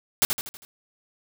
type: noise with echo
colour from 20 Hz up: white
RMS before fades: -19 dBFS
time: 0.22-0.25 s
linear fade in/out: 0 ms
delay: 80 ms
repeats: 5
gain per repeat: -6 dB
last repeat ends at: 0.65 s
effects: none